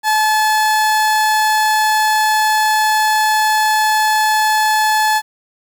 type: tone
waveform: 30% pulse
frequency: 862 Hz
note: A5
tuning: 36 cents flat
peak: -9 dBFS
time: 0.03-5.22 s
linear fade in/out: 50 ms
effects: 8-bit